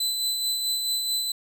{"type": "tone with tremolo", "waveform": "sawtooth", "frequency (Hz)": 4017, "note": "B7", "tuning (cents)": 29, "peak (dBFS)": -20, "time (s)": [0, 1.32], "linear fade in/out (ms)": 5, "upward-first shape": "sine", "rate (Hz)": 4.6, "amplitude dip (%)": 35, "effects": []}